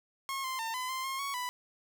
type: tone with pitch steps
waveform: sawtooth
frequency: 1084 / 1044 / 903 / 1012 / 1044 / 1071 / 1114 / 992 Hz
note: C#6 / C6 / A5 / B5 / C6 / C6 / C#6 / B5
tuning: -39 / -4 / +45 / +42 / -4 / +40 / +8 / +7 cents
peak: -30 dBFS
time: 0.29-1.49 s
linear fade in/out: 0 ms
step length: 150 ms
effects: none